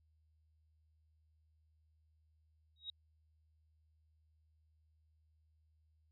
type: tone with exponential growth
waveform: sine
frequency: 3800 Hz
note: A#7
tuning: 33 cents sharp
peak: -38 dBFS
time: 2.76-2.9 s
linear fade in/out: 2 ms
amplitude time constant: 29 ms
effects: added 78 Hz sine -70 dBFS peak until 6.11 s